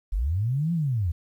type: linear two-way sweep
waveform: sine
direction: up then down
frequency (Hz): 38.89 to 174.6 to 75.6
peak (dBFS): -22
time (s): 0.12-1.12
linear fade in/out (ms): 10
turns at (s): 0.73
effects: 10-bit